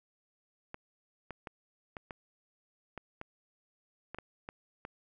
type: clicks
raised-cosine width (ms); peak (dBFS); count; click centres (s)
0.5; -26; 11; 0.744 / 1.307 / 1.472 / 1.968 / 2.108 / 2.977 / 3.214 / 4.146 / 4.186 / 4.489 / 4.851
effects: none